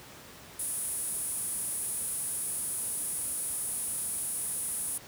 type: tone with high-pass filter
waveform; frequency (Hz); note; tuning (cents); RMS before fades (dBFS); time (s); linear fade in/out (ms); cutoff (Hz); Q
sawtooth; 413.4; G#4; -8; -34; 0.59-4.98; 5; 10000; 7.8
effects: pink hiss -49 dBFS RMS until 5.07 s + high-pass 80 Hz 12 dB/octave